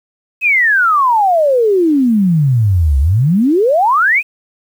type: exponential two-way sweep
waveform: sine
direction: down then up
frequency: 2608 to 65.41 to 2608 Hz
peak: -8 dBFS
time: 0.41-4.23 s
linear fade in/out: 50 ms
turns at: 2.99 s
effects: 7-bit